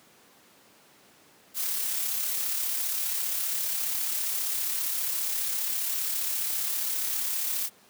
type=noise with amplitude modulation; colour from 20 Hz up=blue; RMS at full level=-28 dBFS; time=1.54-7.7 s; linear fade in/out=50 ms; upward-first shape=sine; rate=34.9 Hz; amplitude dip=30%; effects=pink hiss -57 dBFS RMS until 7.89 s + high-pass 200 Hz 12 dB/octave